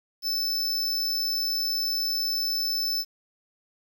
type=tone; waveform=square; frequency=5274 Hz; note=E8; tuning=in tune; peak=-25 dBFS; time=0.22-3.05 s; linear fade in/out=50 ms; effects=9-bit